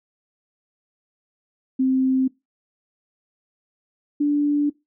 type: tone pair in turn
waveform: sine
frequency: 261.6 / 291.6 Hz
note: C4 / D4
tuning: 0 / -12 cents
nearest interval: major second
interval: 188 cents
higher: second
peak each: -16 dBFS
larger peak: neither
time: 1.79-2.28 / 4.2-4.7 s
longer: second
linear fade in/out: 10 ms
effects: noise-tail reverb RT60 0.2 s tail -21 dB re dry